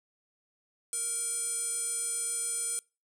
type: tone with band-pass filter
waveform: square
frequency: 466.2 Hz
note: A#4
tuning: in tune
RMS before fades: -33 dBFS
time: 0.93-2.79 s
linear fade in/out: 0 ms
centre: 8800 Hz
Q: 9.5
effects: noise-tail reverb RT60 0.3 s tail -25 dB re dry